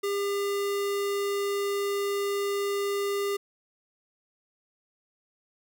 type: tone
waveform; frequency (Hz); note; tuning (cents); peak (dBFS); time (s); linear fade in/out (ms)
square; 401.8; G4; +43; -27; 0.03-3.37; 10
effects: 11-bit